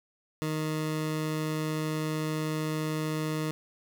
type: tone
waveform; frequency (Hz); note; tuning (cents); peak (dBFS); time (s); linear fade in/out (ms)
20% pulse; 155.56; D#3; 0; -24; 0.42-3.51; 0
effects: none